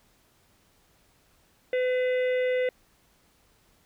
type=harmonic tone with a mistuned harmonic; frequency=505 Hz; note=B4; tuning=39 cents sharp; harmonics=1 / 3 / 4 / 5 / 6 / 7; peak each=-23 / -41 / -34 / -46 / -47 / -49 dBFS; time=1.73-2.69 s; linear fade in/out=2 ms; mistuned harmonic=6; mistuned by=-100 cents; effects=pink hiss -64 dBFS RMS until 3.85 s